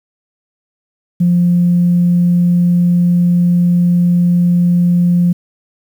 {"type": "tone", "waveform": "sine", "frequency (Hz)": 175.2, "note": "F3", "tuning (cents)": 6, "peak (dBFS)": -7, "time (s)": [1.2, 5.33], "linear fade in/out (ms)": 10, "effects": ["tanh soft clip ceiling -3 dBFS", "7-bit"]}